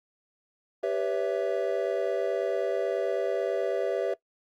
triangle chord, C# half-diminished seventh, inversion second, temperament equal with one note detuned, 392 / 493.9 / 563.1 / 659.3 Hz, G4 / B4 / C#5 / E5, 0 / 0 / +27 / 0 cents, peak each -29 dBFS, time 0.83-4.14 s, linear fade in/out 5 ms, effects noise-tail reverb RT60 0.1 s tail -19 dB re dry + Opus 48 kbps

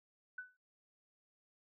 sine tone with exponential decay, 1496 Hz, F#6, 19 cents sharp, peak -39 dBFS, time 0.38-0.57 s, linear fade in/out 5 ms, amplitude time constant 40 ms, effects noise-tail reverb RT60 0.1 s tail -17 dB re dry

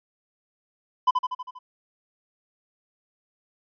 triangle tone with echo, 1006 Hz, B5, 32 cents sharp, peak -13 dBFS, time 1.07-1.11 s, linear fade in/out 10 ms, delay 80 ms, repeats 6, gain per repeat -4 dB, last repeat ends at 1.59 s, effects resampled to 11025 Hz

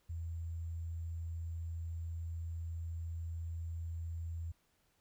sine tone with sample-and-hold, 83 Hz, E2, 12 cents sharp, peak -38 dBFS, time 0.09-4.52 s, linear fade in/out 10 ms, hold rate 7350 Hz, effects pink hiss -75 dBFS RMS until 5 s

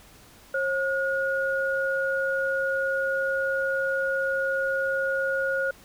sine tone pair together, 539.4 / 1440 Hz, C#5 / F#6, -47 / -47 cents, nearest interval octave + perfect fourth, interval 1700 cents, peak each -26 dBFS, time 0.54-5.71 s, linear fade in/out 5 ms, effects pink hiss -52 dBFS RMS until 5.84 s

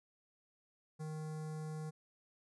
square tone with notch filter, 155.4 Hz, D#3, 2 cents flat, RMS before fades -43 dBFS, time 0.99-1.91 s, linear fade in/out 20 ms, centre 2900 Hz, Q 0.51, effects resampled to 24000 Hz

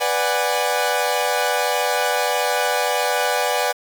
sawtooth chord, G# half-diminished seventh, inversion first, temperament equal with one note detuned, 493.9 / 587.3 / 740 / 821.5 Hz, B4 / D5 / F#5 / G#5, 0 / 0 / 0 / -19 cents, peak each -20 dBFS, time 0-3.73 s, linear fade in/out 20 ms, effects 7-bit

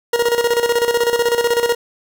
40% pulse tone with tremolo, 473.4 Hz, A#4, 27 cents sharp, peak -11 dBFS, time 0.13-1.75 s, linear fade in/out 5 ms, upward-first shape square, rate 16 Hz, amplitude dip 65%, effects none

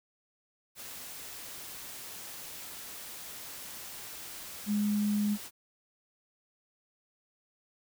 sine tone in noise, 207.7 Hz, G#3, in tune, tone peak -26 dBFS, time 4.66-5.38 s, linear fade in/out 50 ms, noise white, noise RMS -44 dBFS, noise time 0.75-5.51 s, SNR +15 dB, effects none

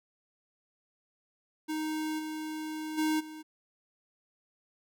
square tone with level steps, 311.1 Hz, D#4, in tune, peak -32 / -36 / -27 / -43 dBFS, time 1.68-3.43 s, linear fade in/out 20 ms, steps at 2.18 / 2.97 / 3.19 s, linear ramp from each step 20 ms, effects none

